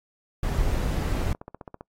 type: noise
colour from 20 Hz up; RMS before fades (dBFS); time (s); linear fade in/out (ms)
brown; -25; 0.43-1.33; 2
type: click train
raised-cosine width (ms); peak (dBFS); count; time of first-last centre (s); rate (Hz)
1; -24; 13; 1.02-1.809; 15.2
effects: noise-tail reverb RT60 0.1 s tail -24 dB re dry + AAC 48 kbps